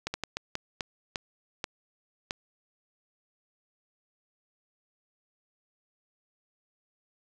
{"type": "slowing click train", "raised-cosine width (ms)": 0.2, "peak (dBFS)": -14, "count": 9, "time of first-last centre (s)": [0.07, 2.309], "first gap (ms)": 70, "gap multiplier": 1.38, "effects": []}